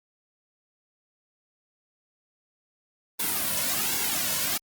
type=noise with flanger; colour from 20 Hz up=white; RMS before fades=-27 dBFS; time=3.19-4.58 s; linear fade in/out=10 ms; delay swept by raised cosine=1.6 to 2.53 ms; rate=1.3 Hz; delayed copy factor=-0.75; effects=Opus 32 kbps